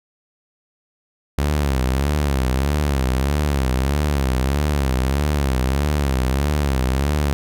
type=tone with vibrato; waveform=sawtooth; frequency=68.9 Hz; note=C#2; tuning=10 cents flat; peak=-13 dBFS; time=1.38-7.33 s; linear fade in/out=0 ms; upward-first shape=sine; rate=1.6 Hz; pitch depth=140 cents each way; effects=none